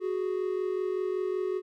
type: tone pair together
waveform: triangle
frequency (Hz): 370 / 415.3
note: F#4 / G#4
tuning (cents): 0 / 0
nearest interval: major second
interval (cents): 200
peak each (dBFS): -27 / -31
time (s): 0-1.62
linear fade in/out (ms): 50
effects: none